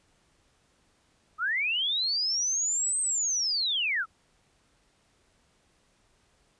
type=linear two-way sweep; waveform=sine; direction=up then down; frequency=1223 to 8372 to 1223 Hz; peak=-25 dBFS; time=1.38-4.06 s; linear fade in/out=50 ms; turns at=3 s; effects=pink hiss -67 dBFS RMS until 6.59 s + resampled to 22050 Hz